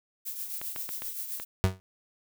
violet noise with tremolo, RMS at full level -34 dBFS, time 0.25-1.45 s, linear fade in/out 20 ms, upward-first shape triangle, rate 7.6 Hz, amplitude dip 60%
clicks, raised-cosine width 0.3 ms, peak -22 dBFS, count 5, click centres 0.615 / 0.762 / 0.891 / 1.021 / 1.399 s
35% pulse tone with exponential decay, 93.9 Hz, F#2, 26 cents sharp, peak -15 dBFS, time 1.64-1.8 s, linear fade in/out 0 ms, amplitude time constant 33 ms
effects none

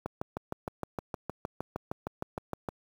click train, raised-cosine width 1 ms, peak -19 dBFS, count 18, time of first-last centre 0.06-2.688 s, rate 6.47 Hz, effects high-pass 60 Hz 12 dB/octave + 8-bit

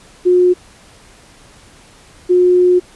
sine tone pair in turn, 360 / 360 Hz, F#4 / F#4, -47 / -47 cents, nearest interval unison, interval 0 cents, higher neither, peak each -7 dBFS, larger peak neither, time 0.25-0.54 / 2.29-2.8 s, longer second, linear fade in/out 20 ms, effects pink hiss -44 dBFS RMS until 2.95 s + resampled to 24000 Hz

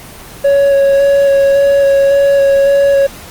triangle tone with vibrato, 556 Hz, C#5, 5 cents sharp, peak -4 dBFS, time 0.44-3.07 s, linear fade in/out 10 ms, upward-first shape square, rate 1.8 Hz, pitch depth 10 cents each way, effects pink hiss -32 dBFS RMS until 3.3 s + Opus 24 kbps

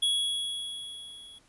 square tone with level ramp, 3347 Hz, G#7, 13 cents sharp, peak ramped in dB -23 to -48 dBFS, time 0.02-1.39 s, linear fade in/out 10 ms, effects pink hiss -63 dBFS RMS until 1.48 s + resampled to 24000 Hz

